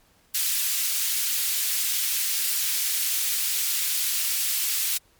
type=high-pass noise; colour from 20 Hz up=white; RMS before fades=-25 dBFS; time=0.34-4.98 s; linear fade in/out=10 ms; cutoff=2400 Hz; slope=12 dB/octave; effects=pink hiss -61 dBFS RMS until 5.19 s + MP3 96 kbps